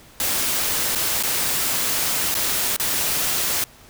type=noise with dropouts; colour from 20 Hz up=white; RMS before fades=-22 dBFS; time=0.2-3.64 s; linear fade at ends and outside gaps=1 ms; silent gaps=0.951-0.956 / 1.227-1.235 / 2.343-2.351 / 2.764-2.798 s; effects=pink hiss -48 dBFS RMS until 3.89 s